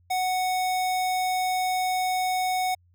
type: tone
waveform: square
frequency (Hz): 740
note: F#5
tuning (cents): 0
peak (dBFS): -24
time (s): 0.1-2.75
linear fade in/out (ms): 10
effects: added 88 Hz sine -58 dBFS peak until 2.94 s